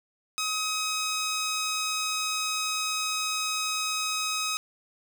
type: tone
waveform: 10% pulse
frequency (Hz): 1267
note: D#6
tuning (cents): +31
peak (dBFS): -19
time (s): 0.38-4.57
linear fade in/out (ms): 0
effects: none